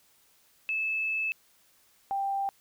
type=tone pair in turn; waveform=sine; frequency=2614 / 788.5 Hz; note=E7 / G5; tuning=-15 / +10 cents; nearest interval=octave + major sixth; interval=2075 cents; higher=first; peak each=-27 dBFS; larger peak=neither; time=0.69-1.32 / 2.11-2.49 s; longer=first; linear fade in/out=0 ms; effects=white hiss -64 dBFS RMS until 2.6 s